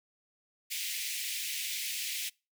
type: high-pass noise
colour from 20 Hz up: pink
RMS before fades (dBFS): -36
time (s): 0.7-2.3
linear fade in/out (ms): 20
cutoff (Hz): 2100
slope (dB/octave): 48
effects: noise-tail reverb RT60 0.3 s tail -26 dB re dry